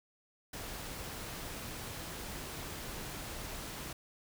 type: noise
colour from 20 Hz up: pink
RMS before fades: -43 dBFS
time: 0.53-3.93 s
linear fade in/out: 5 ms
effects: none